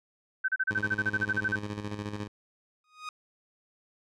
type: tone bursts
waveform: sine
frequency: 1535 Hz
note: G6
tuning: 37 cents flat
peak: -24 dBFS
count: 15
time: 0.44-1.562 s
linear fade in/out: 10 ms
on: 44 ms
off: 33 ms
type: tone with tremolo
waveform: 15% pulse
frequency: 103.83 Hz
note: G#2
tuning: in tune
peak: -26 dBFS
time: 0.7-2.28 s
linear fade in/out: 10 ms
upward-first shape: square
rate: 14 Hz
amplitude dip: 55%
type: tone with exponential growth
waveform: sawtooth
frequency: 1244.5 Hz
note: D#6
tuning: in tune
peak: -29 dBFS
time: 2.84-3.09 s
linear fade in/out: 2 ms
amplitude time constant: 53 ms
effects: low-pass 6000 Hz 12 dB/octave